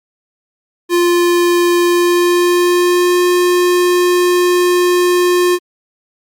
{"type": "tone with pitch glide", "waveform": "square", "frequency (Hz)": [349.2, 356.3], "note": ["F4", "F4"], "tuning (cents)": [0, 35], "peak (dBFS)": -10, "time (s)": [0.89, 5.59], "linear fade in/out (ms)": 50, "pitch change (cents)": 35, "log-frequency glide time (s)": [1.84, 3.22], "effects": ["Opus 48 kbps"]}